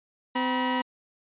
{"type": "tone pair together", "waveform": "sawtooth", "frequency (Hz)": [256, 964.4], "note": ["C4", "B5"], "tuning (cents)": [-38, -41], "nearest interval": "octave + major seventh", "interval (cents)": 2297, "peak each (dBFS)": -23, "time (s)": [0.35, 0.82], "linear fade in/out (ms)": 10, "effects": ["resampled to 8000 Hz"]}